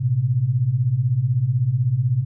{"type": "beating tone pair", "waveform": "sine", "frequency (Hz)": [112.5, 128.5], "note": ["A2", "C3"], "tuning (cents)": [39, -31], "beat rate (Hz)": 16, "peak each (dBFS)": [-22, -18], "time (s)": [0, 2.25], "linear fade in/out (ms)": 20, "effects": []}